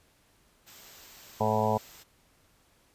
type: band-stop noise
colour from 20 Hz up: white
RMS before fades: -50 dBFS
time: 0.66-2.04 s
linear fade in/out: 20 ms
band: 8400 to 12000 Hz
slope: 96 dB/octave
type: harmonic tone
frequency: 108.5 Hz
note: A2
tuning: 24 cents flat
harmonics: 1 / 2 / 4 / 5 / 6 / 7 / 8 / 9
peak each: -32 / -32 / -32 / -32 / -32 / -32 / -32 / -32 dBFS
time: 1.4-1.78 s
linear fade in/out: 10 ms
effects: pink hiss -65 dBFS RMS until 2.94 s + resampled to 32000 Hz